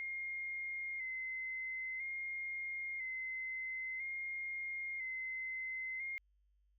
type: tone with vibrato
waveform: sine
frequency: 2093 Hz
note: C7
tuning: in tune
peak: -39 dBFS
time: 0-6.18 s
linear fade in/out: 0 ms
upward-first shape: square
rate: 0.5 Hz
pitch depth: 30 cents each way
effects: added 50 Hz sine -70 dBFS peak until 6.78 s